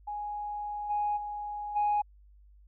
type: tone with level steps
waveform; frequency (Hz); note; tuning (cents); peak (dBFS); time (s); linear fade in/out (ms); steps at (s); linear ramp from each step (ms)
sine; 830.6; G#5; 0; -33 / -26 / -34 / -23; 0.07-2.02; 10; 0.89 / 1.16 / 1.75; 20
effects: tanh soft clip ceiling -21 dBFS + added 50 Hz sine -54 dBFS peak until 2.67 s